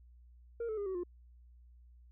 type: tone with pitch steps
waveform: sine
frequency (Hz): 466.2 / 435 / 405.9 / 378.7 / 353.3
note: A#4 / A4 / G#4 / F#4 / F4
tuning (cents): 0 / -20 / -40 / +40 / +20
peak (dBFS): -32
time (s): 0.6-1.035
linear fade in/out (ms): 5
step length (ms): 87
effects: tanh soft clip ceiling -34 dBFS + added 60 Hz sine -56 dBFS peak until 2.11 s